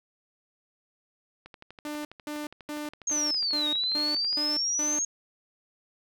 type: click train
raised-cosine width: 0.3 ms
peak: -29 dBFS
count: 36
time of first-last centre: 1.46-4.329 s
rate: 12.2 Hz
type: tone bursts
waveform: sawtooth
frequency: 298.1 Hz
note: D4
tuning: 26 cents sharp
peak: -29 dBFS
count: 8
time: 1.85-4.99 s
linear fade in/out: 2 ms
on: 200 ms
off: 220 ms
type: exponential two-way sweep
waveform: sine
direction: down then up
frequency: 6600 to 3729 to 6600 Hz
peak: -25 dBFS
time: 3.07-5.05 s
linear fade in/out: 5 ms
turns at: 3.68 s
effects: none